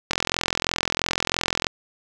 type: click train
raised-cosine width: 0.2 ms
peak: -3 dBFS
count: 68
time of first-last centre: 0.11-1.668 s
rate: 43 Hz
effects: none